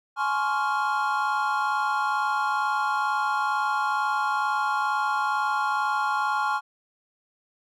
triangle chord, Db major seventh, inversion second, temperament equal with one note detuned, 843.7 / 1046.5 / 1108.7 / 1396.9 Hz, Ab5 / C6 / Db6 / F6, +27 / 0 / 0 / 0 cents, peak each -25 / -29 / -27 / -26 dBFS, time 0.16-6.61 s, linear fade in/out 50 ms, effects none

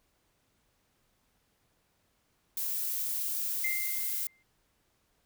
violet noise, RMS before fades -33 dBFS, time 2.57-4.27 s, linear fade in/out 2 ms
sine tone with exponential decay, 2093 Hz, C7, in tune, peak -28 dBFS, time 3.64-4.43 s, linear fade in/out 5 ms, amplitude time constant 170 ms
effects pink hiss -73 dBFS RMS until 5.25 s

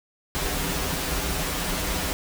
pink noise with comb filter, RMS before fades -27 dBFS, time 0.35-2.13 s, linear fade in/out 0 ms, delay 8.8 ms, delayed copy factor -0.75, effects none

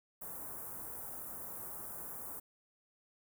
white band-stop noise, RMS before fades -45 dBFS, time 0.21-2.4 s, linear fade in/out 10 ms, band 1300 to 10000 Hz, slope 24 dB/octave, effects none

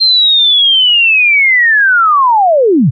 sine linear sweep, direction down, 4186 to 101.5 Hz, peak -5 dBFS, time 0-2.91 s, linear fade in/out 20 ms, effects none

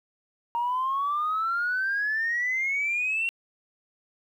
sine exponential sweep, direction up, 933 to 2754 Hz, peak -23 dBFS, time 0.55-3.29 s, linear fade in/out 0 ms, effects tanh soft clip ceiling -20 dBFS + 10-bit

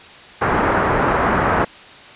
white low-pass noise, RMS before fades -17 dBFS, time 0.41-1.65 s, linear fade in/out 10 ms, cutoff 1500 Hz, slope 24 dB/octave, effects white hiss -40 dBFS RMS until 2.15 s + resampled to 8000 Hz

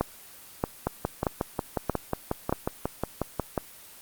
two click trains, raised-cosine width 1 ms, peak -11 / -9 dBFS, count 16 / 5, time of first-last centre 0.87-3.578 / 0.01-2.526 s, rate 5.54 / 1.59 Hz, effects white hiss -48 dBFS RMS until 4.01 s + Opus 24 kbps

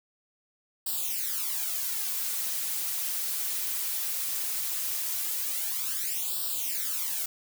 blue noise with flanger, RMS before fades -31 dBFS, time 0.86-7.26 s, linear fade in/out 5 ms, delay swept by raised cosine 0.23 to 6.13 ms, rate 0.18 Hz, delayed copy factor +0.9, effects none

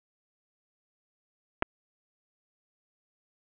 clicks, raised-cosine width 0.5 ms, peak -9 / -15 dBFS, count 2, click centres 1.624 / 1.627 s, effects resampled to 8000 Hz + 7-bit

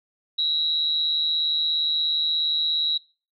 sine tone with amplitude modulation, 3882 Hz, B7, 31 cents flat, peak -17 dBFS, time 0.38-2.98 s, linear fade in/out 10 ms, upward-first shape sine, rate 157 Hz, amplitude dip 65%, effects noise-tail reverb RT60 0.4 s tail -25 dB re dry

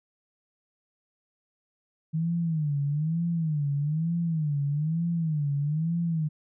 sine tone with vibrato, 155.5 Hz, D#3, 1 cent flat, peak -24 dBFS, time 2.13-6.29 s, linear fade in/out 20 ms, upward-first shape sine, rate 1.1 Hz, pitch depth 160 cents each way, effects none

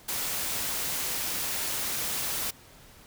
white noise, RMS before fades -31 dBFS, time 0.08-2.51 s, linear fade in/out 10 ms, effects pink hiss -53 dBFS RMS until 3.06 s

